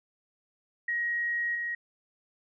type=tone with level steps; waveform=sine; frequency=1891 Hz; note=A#6; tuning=24 cents sharp; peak=-27 / -30 dBFS; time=0.88-1.75 s; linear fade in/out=5 ms; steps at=1.55 s; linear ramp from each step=2 ms; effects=none